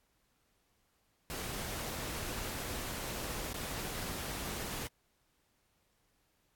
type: noise with dropouts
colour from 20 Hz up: pink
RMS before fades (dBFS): -40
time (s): 1.3-4.87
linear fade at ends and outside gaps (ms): 0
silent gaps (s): 3.528-3.542
effects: pink hiss -75 dBFS RMS until 6.55 s + AAC 64 kbps